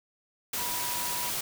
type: tone in noise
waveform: sine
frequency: 972 Hz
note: B5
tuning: 28 cents flat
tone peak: -37 dBFS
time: 0.58-1.3 s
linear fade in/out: 5 ms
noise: white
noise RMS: -32 dBFS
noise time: 0.53-1.41 s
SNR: -8 dB
effects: none